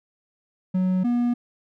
triangle tone pair in turn, 185 / 241.1 Hz, F#3 / B3, 0 / -41 cents, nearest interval perfect fourth, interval 459 cents, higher second, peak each -17 dBFS, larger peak neither, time 0.74-1.04 / 1.04-1.34 s, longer neither, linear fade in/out 10 ms, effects none

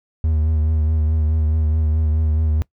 triangle tone with vibrato, 78 Hz, D#2, 5 cents sharp, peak -13 dBFS, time 0.24-2.62 s, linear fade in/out 0 ms, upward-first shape triangle, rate 4.7 Hz, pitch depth 45 cents each way, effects noise-tail reverb RT60 0.1 s tail -22 dB re dry

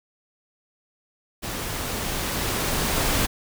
pink noise with level ramp, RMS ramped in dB -31 to -22 dBFS, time 1.42-3.27 s, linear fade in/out 20 ms, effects none

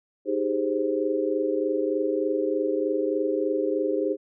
sine chord, Ab major seventh, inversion second, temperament equal, 311.1 / 392 / 415.3 / 523.3 Hz, Eb4 / G4 / Ab4 / C5, 0 / 0 / 0 / 0 cents, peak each -28 dBFS, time 0.25-4.17 s, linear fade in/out 50 ms, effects none

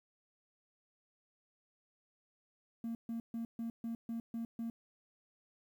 triangle tone bursts, 230 Hz, A#3, 23 cents flat, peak -34 dBFS, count 8, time 2.84-4.7 s, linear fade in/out 2 ms, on 110 ms, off 140 ms, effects tanh soft clip ceiling -32 dBFS + 11-bit

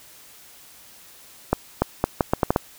accelerating click train, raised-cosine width 1 ms, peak -3 dBFS, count 8, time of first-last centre 1.53-2.561 s, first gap 290 ms, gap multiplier 0.76, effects white hiss -48 dBFS RMS until 2.78 s

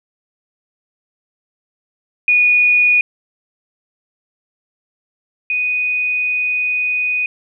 sine tone pair in turn, 2461 / 2485 Hz, D#7 / D#7, -20 / -3 cents, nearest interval unison, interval 17 cents, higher second, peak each -9 / -15 dBFS, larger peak first, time 2.28-3.01 / 5.5-7.26 s, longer second, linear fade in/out 2 ms, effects none

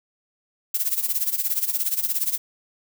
violet noise with tremolo, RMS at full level -21 dBFS, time 0.74-2.38 s, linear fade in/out 5 ms, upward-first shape sine, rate 17 Hz, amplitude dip 80%, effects none

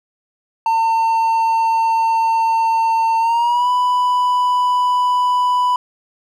triangle tone with pitch glide, 904 to 991.5 Hz, A5 to B5, +47 to +7 cents, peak -11 dBFS, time 0.66-5.76 s, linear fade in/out 2 ms, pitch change +160 cents, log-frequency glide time 3.19-3.69 s, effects none

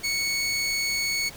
20% pulse tone, 2217 Hz, C#7, in tune, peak -19 dBFS, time 0.03-1.3 s, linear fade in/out 20 ms, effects pink hiss -44 dBFS RMS until 1.36 s

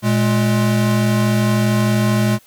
square tone pair together, 117.04 / 210 Hz, A#2 / G#3, +7 / +19 cents, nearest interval minor seventh, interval 1012 cents, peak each -17 dBFS, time 0.02-2.39 s, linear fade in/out 50 ms, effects white hiss -51 dBFS RMS until 2.46 s

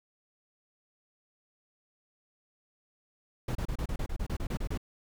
brown noise bursts, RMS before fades -32 dBFS, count 13, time 3.48-4.776 s, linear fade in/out 5 ms, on 72 ms, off 30 ms, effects none

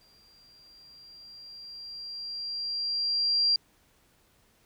sine tone with exponential growth, 4750 Hz, D8, 19 cents sharp, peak -20 dBFS, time 0.01-3.56 s, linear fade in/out 2 ms, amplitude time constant 770 ms, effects pink hiss -65 dBFS RMS until 4.65 s

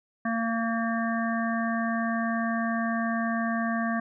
harmonic tone with a mistuned harmonic, 228.6 Hz, A#3, 34 cents flat, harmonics 1 / 3 / 5 / 7 / 8, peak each -27 / -32 / -34 / -35 / -36 dBFS, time 0.25-4 s, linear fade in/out 5 ms, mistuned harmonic 8, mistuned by -18 cents, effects none

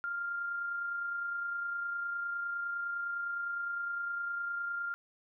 sine tone with amplitude modulation, 1396.9 Hz, F6, in tune, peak -32 dBFS, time 0.04-4.94 s, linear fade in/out 0 ms, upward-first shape sine, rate 29.8 Hz, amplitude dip 30%, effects none

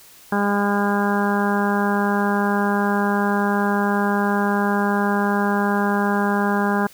harmonic tone, 202.8 Hz, G#3, 41 cents flat, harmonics 1 / 2 / 3 / 4 / 5 / 6 / 7 / 8, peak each -20 / -25 / -30 / -25 / -27 / -32 / -29 / -28 dBFS, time 0.32-6.87 s, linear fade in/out 5 ms, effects white hiss -47 dBFS RMS until 6.93 s

